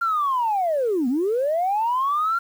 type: linear two-way sweep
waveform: sine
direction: down then up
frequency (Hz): 1396.9 to 233.2 to 1396.9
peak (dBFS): -18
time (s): 0.01-2.39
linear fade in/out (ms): 10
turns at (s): 1.08
effects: tanh soft clip ceiling -15 dBFS + 8-bit